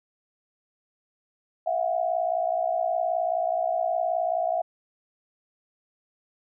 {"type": "tone cluster", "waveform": "sine", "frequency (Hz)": [655, 714, 779], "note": ["E5", "F5", "G5"], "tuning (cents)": [-11, 38, -11], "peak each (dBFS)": [-26, -26, -35], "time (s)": [1.66, 4.62], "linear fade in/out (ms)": 10, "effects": []}